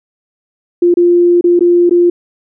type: tone with dropouts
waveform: sine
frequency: 349.2 Hz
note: F4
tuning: in tune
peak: -5 dBFS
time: 0.82-2.1 s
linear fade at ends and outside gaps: 5 ms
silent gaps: 0.941-0.97 / 1.411-1.441 / 1.593-1.607 / 1.895-1.909 s
effects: none